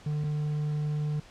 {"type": "tone pair in turn", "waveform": "triangle", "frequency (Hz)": [150, 150], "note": ["D3", "D3"], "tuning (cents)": [37, 37], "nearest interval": "unison", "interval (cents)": 0, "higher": "neither", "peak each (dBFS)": -25, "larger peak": "neither", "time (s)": [[0.06, 0.24], [0.24, 1.2]], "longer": "second", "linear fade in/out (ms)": 5, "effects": ["pink hiss -52 dBFS RMS until 1.3 s", "low-pass 6000 Hz 12 dB/octave"]}